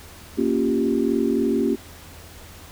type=chord; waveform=sine; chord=G half-diminished seventh; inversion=first; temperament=equal; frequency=233.1 / 277.2 / 349.2 / 392 Hz; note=Bb3 / Db4 / F4 / G4; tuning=0 / 0 / 0 / 0 cents; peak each=-23 / -23 / -25 / -24 dBFS; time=0.37-1.76 s; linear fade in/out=20 ms; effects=added 82 Hz sine -46 dBFS peak until 2.71 s + pink hiss -44 dBFS RMS until 2.71 s